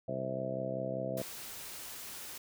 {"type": "harmonic tone", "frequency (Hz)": 65.2, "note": "C2", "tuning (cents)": -5, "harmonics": [2, 3, 4, 5, 6, 7, 8, 9, 10], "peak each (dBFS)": [-42, -43, -46, -46, -48, -48, -39, -49, -38], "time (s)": [0.08, 1.22], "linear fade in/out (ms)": 5}
{"type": "noise", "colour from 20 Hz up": "white", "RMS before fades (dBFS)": -45, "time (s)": [1.17, 2.38], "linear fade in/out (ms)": 5}
{"effects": []}